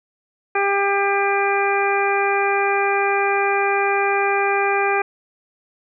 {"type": "harmonic tone", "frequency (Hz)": 398.7, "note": "G4", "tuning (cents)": 29, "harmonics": [1, 2, 3, 4, 5, 6], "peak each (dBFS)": [-21, -21, -25, -25, -29, -24], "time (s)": [0.55, 5.02], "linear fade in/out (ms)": 5, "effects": []}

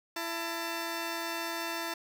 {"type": "tone pair together", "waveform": "10% pulse", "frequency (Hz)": [334.3, 892.5], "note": ["E4", "A5"], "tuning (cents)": [24, 24], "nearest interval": "octave + perfect fourth", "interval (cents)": 1700, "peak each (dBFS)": [-27, -29], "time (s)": [0.16, 1.94], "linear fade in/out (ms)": 5, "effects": []}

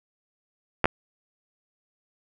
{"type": "clicks", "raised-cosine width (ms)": 0.5, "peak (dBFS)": -4, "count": 2, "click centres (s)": [0.843, 0.856], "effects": []}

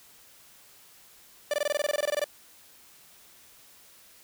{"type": "tone bursts", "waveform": "45% pulse", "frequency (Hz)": 587.3, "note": "D5", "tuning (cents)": 0, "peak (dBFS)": -24, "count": 16, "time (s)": [1.51, 2.242], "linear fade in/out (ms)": 2, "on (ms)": 27, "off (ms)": 20, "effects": ["white hiss -55 dBFS RMS until 4.23 s"]}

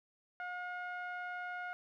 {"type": "tone with low-pass filter", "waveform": "sawtooth", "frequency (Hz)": 718, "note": "F5", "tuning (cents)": 48, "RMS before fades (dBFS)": -42, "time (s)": [0.4, 1.73], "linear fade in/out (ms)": 0, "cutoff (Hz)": 1700, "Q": 4.2, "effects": []}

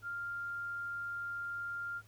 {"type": "tone", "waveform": "sine", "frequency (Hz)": 1396.9, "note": "F6", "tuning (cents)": 0, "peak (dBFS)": -37, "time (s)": [0.02, 2.02], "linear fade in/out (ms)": 50, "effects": ["added 106 Hz sine -59 dBFS peak until 2.07 s", "pink hiss -65 dBFS RMS until 2.07 s"]}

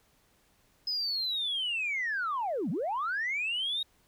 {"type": "linear two-way sweep", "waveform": "sine", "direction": "down then up", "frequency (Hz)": [5100, 146.4, 3792], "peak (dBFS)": -28, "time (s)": [0.87, 3.83], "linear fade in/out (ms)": 5, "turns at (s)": 2.7, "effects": ["tanh soft clip ceiling -25 dBFS", "pink hiss -67 dBFS RMS until 4.07 s"]}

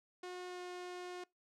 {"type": "tone with pitch glide", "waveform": "sawtooth", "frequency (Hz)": [361.4, 359.1], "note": ["F#4", "F4"], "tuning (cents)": [-41, 48], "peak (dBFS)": -40, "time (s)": [0.23, 1.24], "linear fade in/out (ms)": 5, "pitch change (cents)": -11, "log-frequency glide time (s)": [0.48, 0.6], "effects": ["noise-tail reverb RT60 0.2 s tail -24 dB re dry", "low-pass 7000 Hz 12 dB/octave"]}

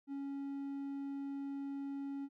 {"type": "tone", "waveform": "triangle", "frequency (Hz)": 277.9, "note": "C#4", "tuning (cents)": 4, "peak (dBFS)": -37, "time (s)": [0.07, 2.29], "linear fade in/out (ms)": 50, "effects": []}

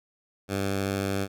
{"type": "tone with vibrato", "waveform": "10% pulse", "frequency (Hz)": 98, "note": "G2", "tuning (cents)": 0, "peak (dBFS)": -18, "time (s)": [0.48, 1.28], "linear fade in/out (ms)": 50, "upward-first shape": "triangle", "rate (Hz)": 13, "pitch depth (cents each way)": 12, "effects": []}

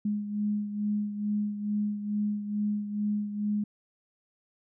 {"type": "beating tone pair", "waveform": "sine", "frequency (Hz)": [207.7, 210], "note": ["G#3", "G#3"], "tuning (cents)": [0, 19], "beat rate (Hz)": 2.3, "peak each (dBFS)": [-28, -35], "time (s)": [0.05, 3.64], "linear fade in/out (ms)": 5, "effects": []}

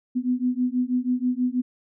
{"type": "beating tone pair", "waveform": "sine", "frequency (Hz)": [246.9, 253.1], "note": ["B3", "B3"], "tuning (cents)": [0, 43], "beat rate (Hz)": 6.2, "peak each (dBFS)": [-24, -24], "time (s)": [0.15, 1.62], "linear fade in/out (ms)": 20, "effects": []}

